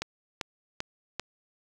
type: click train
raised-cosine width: 0.2 ms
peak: -14 dBFS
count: 4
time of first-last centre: 0.02-1.196 s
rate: 2.55 Hz
effects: 7-bit